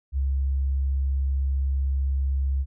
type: tone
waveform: sine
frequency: 67.8 Hz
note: C#2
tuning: 38 cents flat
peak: -21 dBFS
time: 0.12-2.66 s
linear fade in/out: 50 ms
effects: none